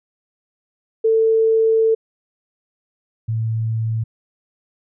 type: tone pair in turn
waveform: sine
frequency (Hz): 446.1 / 112.07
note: A4 / A2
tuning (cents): +24 / +32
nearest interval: 2 octaves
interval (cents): 2392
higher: first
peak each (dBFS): -12 / -18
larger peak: first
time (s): 1.04-1.95 / 3.28-4.04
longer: first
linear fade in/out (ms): 10
effects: none